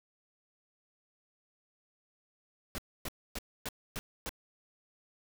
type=noise bursts; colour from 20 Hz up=pink; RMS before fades=-38 dBFS; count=6; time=2.75-4.292 s; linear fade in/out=0 ms; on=32 ms; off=270 ms; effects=none

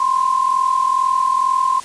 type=tone pair together; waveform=sine; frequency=1015.8 / 1058 Hz; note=B5 / C6; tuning=+48 / +19 cents; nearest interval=minor second; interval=71 cents; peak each=-19 / -15 dBFS; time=0-1.8 s; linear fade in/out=5 ms; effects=white hiss -36 dBFS RMS until 1.84 s + resampled to 22050 Hz

